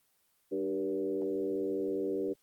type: tone with frequency modulation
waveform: sine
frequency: 387.5 Hz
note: G4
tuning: 20 cents flat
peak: -30 dBFS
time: 0.51-2.34 s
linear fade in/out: 20 ms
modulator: 90 Hz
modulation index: 1.2
effects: white hiss -72 dBFS RMS until 2.42 s + Opus 24 kbps